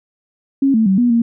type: tone with pitch steps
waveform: sine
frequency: 273.3 / 221.8 / 191.3 / 242.6 / 232.7 Hz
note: C#4 / A3 / G3 / B3 / A#3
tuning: -24 / +14 / -42 / -31 / -3 cents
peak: -10 dBFS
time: 0.62-1.22 s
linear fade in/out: 5 ms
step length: 120 ms
effects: none